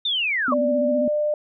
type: linear sweep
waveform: sine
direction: down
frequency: 3681 to 1046.5 Hz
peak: -20 dBFS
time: 0.05-0.54 s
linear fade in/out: 5 ms
type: tone with vibrato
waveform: sine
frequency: 250.4 Hz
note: B3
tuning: 24 cents sharp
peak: -22 dBFS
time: 0.48-1.08 s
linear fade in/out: 2 ms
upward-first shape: square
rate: 15 Hz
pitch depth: 57 cents each way
type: tone with pitch glide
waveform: sine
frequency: 588 to 598.6 Hz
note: D5 to D5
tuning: +2 to +33 cents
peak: -19 dBFS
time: 0.52-1.34 s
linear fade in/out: 2 ms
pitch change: +31 cents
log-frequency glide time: 0.8-1.08 s
effects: none